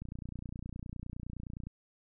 click train, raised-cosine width 5 ms, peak -29 dBFS, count 50, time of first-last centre 0.02-1.67 s, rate 29.7 Hz, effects none

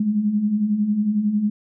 sine beating tone pair, 200.7 / 211.7 Hz, G3 / G#3, +41 / +33 cents, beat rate 11 Hz, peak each -26 / -18 dBFS, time 0-1.5 s, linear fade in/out 5 ms, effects none

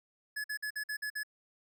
square tone bursts, 1705 Hz, G#6, 45 cents sharp, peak -35 dBFS, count 7, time 0.36-1.234 s, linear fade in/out 10 ms, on 82 ms, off 50 ms, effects none

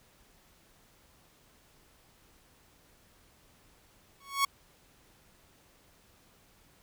sawtooth tone with exponential growth, 1108.7 Hz, C#6, in tune, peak -18 dBFS, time 4.2-4.45 s, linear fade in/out 5 ms, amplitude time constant 54 ms, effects pink hiss -63 dBFS RMS until 6.82 s

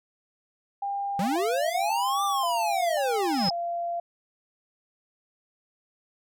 sine tone with vibrato, 742 Hz, F#5, 5 cents sharp, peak -27 dBFS, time 0.82-4 s, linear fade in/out 5 ms, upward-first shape square, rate 0.93 Hz, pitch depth 130 cents each way
square linear two-way sweep, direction up then down, 164.81 to 1200 to 164.81 Hz, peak -26 dBFS, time 1.19-3.49 s, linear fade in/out 2 ms, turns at 2.24 s
sine tone with exponential growth, 5120 Hz, D#8, 49 cents sharp, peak -22 dBFS, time 3.08-3.5 s, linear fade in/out 1 ms, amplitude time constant 91 ms
effects none

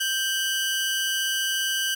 sawtooth tone pair together, 1571.3 / 2960 Hz, G6 / F#7, +4 / 0 cents, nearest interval major seventh, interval 1096 cents, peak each -23 dBFS, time 0-1.95 s, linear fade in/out 10 ms, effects none

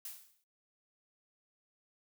blue noise with exponential decay, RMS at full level -41 dBFS, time 0.05-0.44 s, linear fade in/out 2 ms, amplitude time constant 83 ms, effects noise-tail reverb RT60 0.2 s tail -24 dB re dry

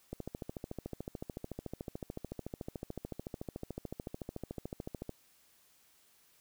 click train, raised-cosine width 2 ms, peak -26 dBFS, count 69, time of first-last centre 0.13-5.094 s, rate 13.7 Hz, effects white hiss -67 dBFS RMS until 6.4 s

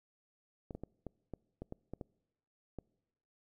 clicks, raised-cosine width 2 ms, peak -29 dBFS, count 10, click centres 0.708 / 0.75 / 0.836 / 1.067 / 1.337 / 1.62 / 1.724 / 1.936 / 2.012 / 2.787 s, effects noise-tail reverb RT60 1.0 s tail -26 dB re dry

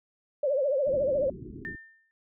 sine tone with vibrato, 554.4 Hz, C#5, in tune, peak -23 dBFS, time 0.43-1.3 s, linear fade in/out 5 ms, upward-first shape triangle, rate 14 Hz, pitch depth 160 cents each way
white low-pass noise, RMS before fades -42 dBFS, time 0.86-1.76 s, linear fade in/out 10 ms, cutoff 400 Hz, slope 96 dB/octave
sine tone with exponential decay, 1800 Hz, A6, 39 cents sharp, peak -32 dBFS, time 1.65-2.11 s, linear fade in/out 0 ms, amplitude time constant 100 ms
effects none

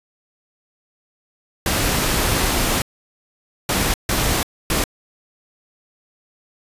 pink noise bursts at uneven times, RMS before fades -19 dBFS, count 4, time 1.66-2.82 / 3.69-3.94 / 4.09-4.43 / 4.7-4.84 s, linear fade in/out 2 ms, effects resampled to 32000 Hz

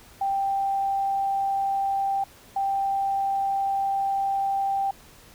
sine tone pair in turn, 786 / 786 Hz, G5 / G5, +4 / +4 cents, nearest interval unison, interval 0 cents, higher neither, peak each -22 dBFS, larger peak neither, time 0.21-2.24 / 2.56-4.91 s, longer second, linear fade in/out 5 ms, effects pink hiss -51 dBFS RMS until 5.34 s

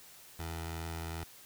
15% pulse tone with notch filter, 82.4 Hz, E2, in tune, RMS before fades -40 dBFS, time 0.39-1.24 s, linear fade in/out 5 ms, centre 220 Hz, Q 0.84, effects white hiss -55 dBFS RMS until 1.45 s

